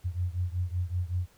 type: beating tone pair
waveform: sine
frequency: 87.5 / 92.8 Hz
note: F2 / F#2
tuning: +4 / +6 cents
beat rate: 5.3 Hz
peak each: -30 / -32 dBFS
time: 0.04-1.27 s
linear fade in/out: 20 ms
effects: pink hiss -62 dBFS RMS until 1.37 s